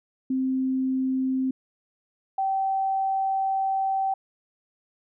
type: tone pair in turn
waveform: sine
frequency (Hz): 261.6 / 773.1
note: C4 / G5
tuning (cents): 0 / -24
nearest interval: octave + perfect fifth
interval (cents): 1876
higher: second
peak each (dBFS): -22 / -22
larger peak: neither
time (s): 0.3-1.51 / 2.38-4.14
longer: second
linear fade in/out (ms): 5
effects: none